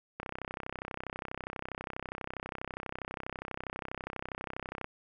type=click train; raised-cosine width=0.5 ms; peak=-22 dBFS; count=151; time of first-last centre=0.2-4.844 s; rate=32.3 Hz; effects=none